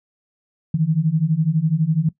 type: beating tone pair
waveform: sine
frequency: 152 / 164 Hz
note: D#3 / E3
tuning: -40 / -9 cents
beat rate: 12 Hz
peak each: -19 / -18 dBFS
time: 0.74-2.09 s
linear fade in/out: 5 ms
effects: noise-tail reverb RT60 0.1 s tail -19 dB re dry